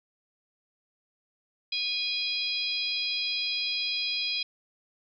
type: harmonic tone with a mistuned harmonic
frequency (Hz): 822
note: G#5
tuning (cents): -18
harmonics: 3 / 4 / 5 / 6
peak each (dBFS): -33 / -33 / -33 / -33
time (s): 1.72-4.43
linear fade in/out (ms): 5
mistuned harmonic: 5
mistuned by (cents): -27
effects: none